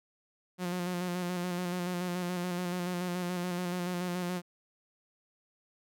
sawtooth tone with vibrato, 178.4 Hz, F3, 37 cents sharp, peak -28 dBFS, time 0.58-4.42 s, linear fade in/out 50 ms, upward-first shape square, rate 7 Hz, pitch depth 28 cents each way, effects none

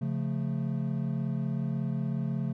triangle chord, Db augmented, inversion none, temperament equal with one note detuned, 138.11 / 174.61 / 220 Hz, Db3 / F3 / A3, -6 / 0 / 0 cents, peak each -29 / -32 / -32 dBFS, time 0.01-2.53 s, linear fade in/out 10 ms, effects none

